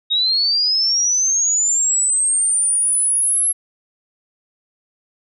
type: linear sweep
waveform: sine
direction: up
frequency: 3729 to 11175 Hz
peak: -14 dBFS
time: 0.1-3.53 s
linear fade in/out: 20 ms
effects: none